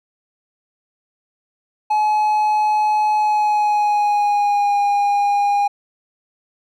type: tone with pitch glide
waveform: triangle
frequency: 850 to 813 Hz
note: G#5 to G#5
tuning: +40 to -37 cents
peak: -12 dBFS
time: 1.9-5.68 s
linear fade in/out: 10 ms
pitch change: -77 cents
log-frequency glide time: 3.17-4.78 s
effects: none